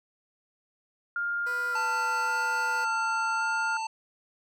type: tone with vibrato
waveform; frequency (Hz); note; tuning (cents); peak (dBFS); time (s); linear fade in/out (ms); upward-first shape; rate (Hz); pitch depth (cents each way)
sine; 1396.9; F6; 0; -27; 1.16-3.77; 2; square; 0.89; 12
type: tone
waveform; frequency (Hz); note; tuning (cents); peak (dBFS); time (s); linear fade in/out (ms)
15% pulse; 493.9; B4; 0; -32; 1.46-2.85; 10
type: harmonic tone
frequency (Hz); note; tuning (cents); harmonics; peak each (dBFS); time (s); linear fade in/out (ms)
890; A5; +20; 1 / 3 / 5 / 7 / 9; -30 / -40 / -44 / -47 / -49; 1.75-3.87; 5
effects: none